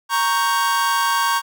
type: chord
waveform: 45% pulse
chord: G diminished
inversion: first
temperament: equal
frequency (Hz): 932.3 / 1108.7 / 1568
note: Bb5 / Db6 / G6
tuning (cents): 0 / 0 / 0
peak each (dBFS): -21 / -20 / -23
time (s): 0.09-1.42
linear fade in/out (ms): 50
effects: none